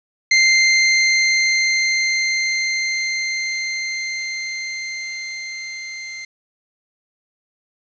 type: tone with level ramp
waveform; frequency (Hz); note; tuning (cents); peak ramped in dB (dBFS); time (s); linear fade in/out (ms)
sawtooth; 2089; C7; -3; -7 to -26; 0.31-6.25; 5
effects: resampled to 16000 Hz + 8-bit